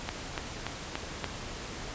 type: click train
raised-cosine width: 0.3 ms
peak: -15 dBFS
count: 5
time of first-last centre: 0.09-1.243 s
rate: 3.47 Hz
effects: pink hiss -40 dBFS RMS until 1.94 s + resampled to 16000 Hz